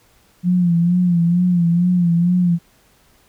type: tone with vibrato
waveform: sine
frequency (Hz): 174.61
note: F3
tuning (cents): 0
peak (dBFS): -12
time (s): 0.43-2.59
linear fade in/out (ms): 50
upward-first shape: sine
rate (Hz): 2.2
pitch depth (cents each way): 60
effects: pink hiss -55 dBFS RMS until 3.28 s